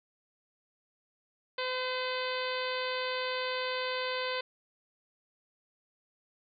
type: harmonic tone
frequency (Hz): 510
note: C5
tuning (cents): -44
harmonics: 1 / 2 / 3 / 4 / 5 / 6 / 7 / 8 / 9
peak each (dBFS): -35 / -38 / -40 / -41 / -42 / -43 / -43 / -44 / -45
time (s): 1.58-4.41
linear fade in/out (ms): 5
effects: none